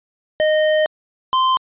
square tone pair in turn, 618 / 1039.3 Hz, D#5 / C6, -12 / -12 cents, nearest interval major sixth, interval 900 cents, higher second, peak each -14 / -14 dBFS, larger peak neither, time 0.4-0.86 / 1.33-1.57 s, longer first, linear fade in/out 0 ms, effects resampled to 8000 Hz

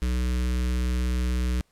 square tone with notch filter, 61.74 Hz, B1, in tune, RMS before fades -25 dBFS, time 0.02-1.61 s, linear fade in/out 0 ms, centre 750 Hz, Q 0.77, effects pink hiss -67 dBFS RMS until 1.71 s + low-pass 12000 Hz 12 dB/octave

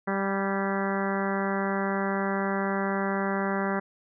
harmonic tone with a mistuned harmonic, 196 Hz, G3, in tune, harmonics 1 / 2 / 3 / 4 / 5 / 6 / 7 / 8 / 9 / 10, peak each -29 / -32 / -34 / -35 / -36 / -37 / -37 / -38 / -39 / -39 dBFS, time 0.07-3.8 s, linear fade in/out 10 ms, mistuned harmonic 9, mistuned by -48 cents, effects none

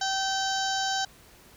harmonic tone with a mistuned harmonic, 773 Hz, G5, 24 cents flat, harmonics 1 / 2 / 4 / 5 / 6 / 7 / 8 / 9, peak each -29 / -32 / -35 / -36 / -37 / -37 / -38 / -39 dBFS, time 0.01-1.05 s, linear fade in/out 5 ms, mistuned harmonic 5, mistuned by +16 cents, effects pink hiss -54 dBFS RMS until 1.56 s

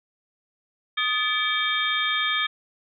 sine tone cluster, 1245 / 1736 / 2305 / 3222 / 3629 Hz, D#6 / A6 / D7 / G7 / A#7, +1 / -24 / -33 / +47 / -47 cents, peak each -28 dBFS, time 0.97-2.47 s, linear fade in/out 10 ms, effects none

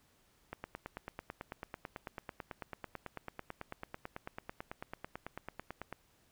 click train, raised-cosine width 0.5 ms, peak -26 dBFS, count 50, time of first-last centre 0.53-5.926 s, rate 9.08 Hz, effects pink hiss -70 dBFS RMS until 6.31 s

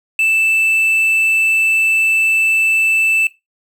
triangle tone with quantisation, 2644 Hz, E7, 5 cents sharp, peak -10 dBFS, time 0.19-3.27 s, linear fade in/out 2 ms, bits 6, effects noise-tail reverb RT60 0.2 s tail -17 dB re dry

